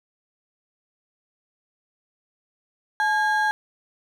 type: ring-modulated tone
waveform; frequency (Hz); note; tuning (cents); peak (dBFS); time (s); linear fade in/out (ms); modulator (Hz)
triangle; 1242; D#6; -3; -14; 3-3.51; 0; 386
effects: none